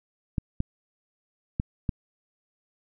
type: clicks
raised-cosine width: 5 ms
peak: -13 dBFS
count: 4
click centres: 0.382 / 0.604 / 1.599 / 1.892 s
effects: none